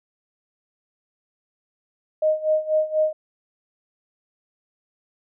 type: tone with tremolo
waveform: sine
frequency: 621 Hz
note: D#5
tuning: 3 cents flat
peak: -15 dBFS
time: 2.22-3.13 s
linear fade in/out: 5 ms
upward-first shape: sine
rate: 4.1 Hz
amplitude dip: 85%
effects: none